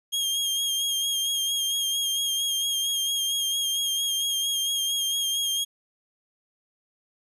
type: tone with vibrato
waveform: sawtooth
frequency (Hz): 3239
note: G#7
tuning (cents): -44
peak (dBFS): -21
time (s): 0.12-5.65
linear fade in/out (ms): 20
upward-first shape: sine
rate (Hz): 4.4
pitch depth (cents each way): 32
effects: resampled to 32000 Hz + 10-bit